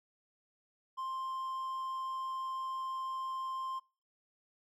triangle tone, 1051 Hz, C6, 7 cents sharp, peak -34 dBFS, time 0.97-3.8 s, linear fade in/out 20 ms, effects noise-tail reverb RT60 0.4 s tail -26 dB re dry

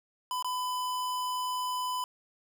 square tone with dropouts, 1003 Hz, B5, 26 cents sharp, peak -31 dBFS, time 0.31-2.04 s, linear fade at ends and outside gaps 1 ms, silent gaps 0.425-0.445 s, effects none

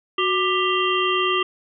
harmonic tone with a mistuned harmonic, 395.5 Hz, G4, 15 cents sharp, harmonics 1 / 3 / 5 / 7 / 8, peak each -23 / -22 / -30 / -25 / -26 dBFS, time 0.18-1.43 s, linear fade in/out 5 ms, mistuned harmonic 1, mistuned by -120 cents, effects none

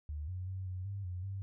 sine tone with pitch steps, 74.9 / 91.6 / 94.4 / 92 / 99.3 / 90.2 / 97.5 Hz, D2 / F#2 / F#2 / F#2 / G2 / F#2 / G2, +35 / -17 / +35 / -9 / +23 / -44 / -9 cents, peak -37 dBFS, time 0.09-1.42 s, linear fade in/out 0 ms, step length 190 ms, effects none

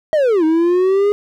triangle linear two-way sweep, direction down then up, 643 to 311.1 to 415.5 Hz, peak -9 dBFS, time 0.13-1.12 s, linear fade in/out 0 ms, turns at 0.44 s, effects none

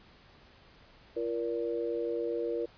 sine tone cluster, 341.8 / 472.3 / 580 Hz, F4 / A#4 / D5, -37 / +23 / -22 cents, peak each -35 / -32 / -39 dBFS, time 1.16-2.66 s, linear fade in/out 10 ms, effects pink hiss -58 dBFS RMS until 2.77 s + resampled to 11025 Hz

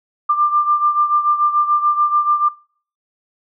sine beating tone pair, 1189 / 1195.9 Hz, D6 / D6, +21 / +31 cents, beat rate 6.9 Hz, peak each -13 / -19 dBFS, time 0.29-2.49 s, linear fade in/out 10 ms, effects noise-tail reverb RT60 0.5 s tail -25 dB re dry

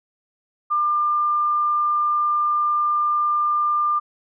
sine tone, 1197 Hz, D6, 33 cents sharp, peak -17 dBFS, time 0.7-4 s, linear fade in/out 20 ms, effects none

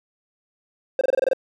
triangle tone bursts, 527 Hz, C5, 12 cents sharp, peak -13 dBFS, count 8, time 0.99-1.333 s, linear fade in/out 2 ms, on 21 ms, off 25 ms, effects none

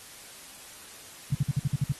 sine tone bursts, 138.59 Hz, C#3, in tune, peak -21 dBFS, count 8, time 1.32-1.923 s, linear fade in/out 5 ms, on 29 ms, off 53 ms, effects white hiss -47 dBFS RMS until 1.99 s + AAC 32 kbps

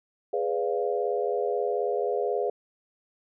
sine chord, G# diminished seventh, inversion none, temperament equal with one note detuned, 415.3 / 493.9 / 577.9 / 698.5 Hz, G#4 / B4 / D5 / F5, 0 / 0 / -28 / 0 cents, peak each -28 / -29 / -33 / -32 dBFS, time 0.33-2.5 s, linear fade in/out 5 ms, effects none

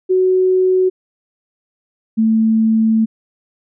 sine tone pair in turn, 371.7 / 221.9 Hz, F#4 / A3, +8 / +15 cents, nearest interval major sixth, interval 893 cents, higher first, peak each -10 dBFS, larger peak neither, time 0.09-0.9 / 2.17-3.06 s, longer second, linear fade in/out 20 ms, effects none

